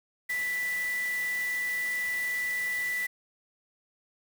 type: tone in noise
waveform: sine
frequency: 1975.5 Hz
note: B6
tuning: in tune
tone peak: -28 dBFS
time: 0.29-3.07 s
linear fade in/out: 10 ms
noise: white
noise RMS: -42 dBFS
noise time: 0.29-3.07 s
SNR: +11 dB
effects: none